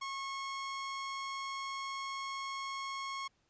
sawtooth tone, 1091 Hz, C#6, 28 cents flat, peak -34 dBFS, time 0.01-3.28 s, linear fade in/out 10 ms, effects pink hiss -75 dBFS RMS until 3.49 s + resampled to 16000 Hz

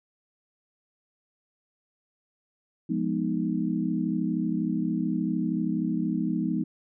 sine chord, F half-diminished seventh, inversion none, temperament equal, 174.61 / 207.7 / 246.9 / 311.1 Hz, F3 / Ab3 / Cb4 / Eb4, 0 / 0 / 0 / 0 cents, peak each -30 dBFS, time 2.89-6.64 s, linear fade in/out 10 ms, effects none

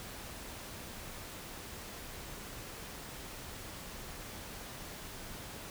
silence, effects pink hiss -46 dBFS RMS until 5.7 s

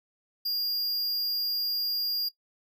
square tone, 4820 Hz, D8, 44 cents sharp, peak -27 dBFS, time 0.45-2.29 s, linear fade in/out 10 ms, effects noise-tail reverb RT60 0.1 s tail -17 dB re dry

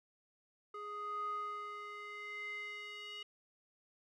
square tone with band-pass filter sweep, 415.3 Hz, G#4, in tune, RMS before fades -44 dBFS, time 0.74-3.23 s, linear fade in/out 5 ms, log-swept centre 1000 to 2800 Hz, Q 5.8, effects none

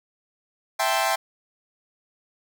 sawtooth chord, A minor seventh, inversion second, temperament equal, 659.3 / 784 / 880 / 1046.5 Hz, E5 / G5 / A5 / C6, 0 / 0 / 0 / 0 cents, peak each -22 / -21 / -25 / -24 dBFS, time 0.79-1.16 s, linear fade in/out 10 ms, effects none

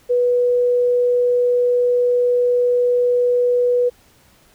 sine tone, 490 Hz, B4, 14 cents flat, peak -13 dBFS, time 0.09-3.9 s, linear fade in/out 20 ms, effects pink hiss -53 dBFS RMS until 4.54 s

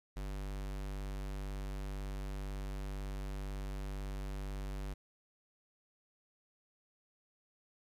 square tone, 49 Hz, G1, in tune, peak -39 dBFS, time 0.16-4.94 s, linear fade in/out 10 ms, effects resampled to 32000 Hz + 12-bit

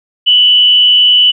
sine tone with frequency modulation, 2970 Hz, F#7, 6 cents sharp, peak -4 dBFS, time 0.26-1.32 s, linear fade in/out 20 ms, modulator 184 Hz, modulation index 0.32, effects none

